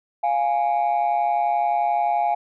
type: tone pair together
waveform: sine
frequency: 698.5 / 830 Hz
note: F5 / G#5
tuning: 0 / -1 cents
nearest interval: minor third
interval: 299 cents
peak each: -19 dBFS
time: 0.23-2.35 s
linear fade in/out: 10 ms
effects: tanh soft clip ceiling -15 dBFS